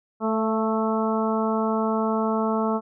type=harmonic tone with a mistuned harmonic; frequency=220 Hz; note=A3; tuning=in tune; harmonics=1 / 2 / 3 / 4 / 5 / 6; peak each=-24 / -27 / -29 / -30 / -31 / -32 dBFS; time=0.2-2.81 s; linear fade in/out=50 ms; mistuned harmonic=3; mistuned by=+19 cents; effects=none